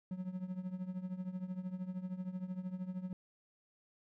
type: tone with tremolo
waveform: triangle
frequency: 184 Hz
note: F#3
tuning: 9 cents flat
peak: -33 dBFS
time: 0.11-3.13 s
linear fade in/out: 2 ms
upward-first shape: triangle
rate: 13 Hz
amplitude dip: 85%
effects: none